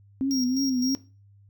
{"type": "tone with vibrato", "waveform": "sine", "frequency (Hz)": 261.6, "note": "C4", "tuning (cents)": 0, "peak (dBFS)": -22, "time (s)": [0.21, 0.95], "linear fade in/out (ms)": 0, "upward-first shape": "triangle", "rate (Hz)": 3, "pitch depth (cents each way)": 100}
{"type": "tone with tremolo", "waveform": "square", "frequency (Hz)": 5600, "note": "F8", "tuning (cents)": 4, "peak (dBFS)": -30, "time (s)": [0.31, 0.95], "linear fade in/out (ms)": 0, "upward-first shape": "square", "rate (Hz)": 3.9, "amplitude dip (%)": 70}
{"effects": ["noise-tail reverb RT60 0.3 s tail -17 dB re dry", "added 100 Hz sine -52 dBFS peak until 1.49 s"]}